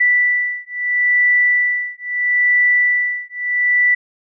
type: beating tone pair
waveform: sine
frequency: 1970 / 1970.76 Hz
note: B6 / B6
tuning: -5 / -4 cents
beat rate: 0.76 Hz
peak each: -16 dBFS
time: 0-3.95 s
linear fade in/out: 10 ms
effects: none